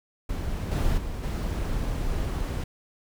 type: noise with level steps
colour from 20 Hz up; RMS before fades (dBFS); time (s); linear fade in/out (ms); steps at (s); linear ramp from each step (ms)
brown; -30 / -24 / -32 / -28; 0.29-2.64; 5; 0.71 / 0.97 / 1.23; 10
effects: none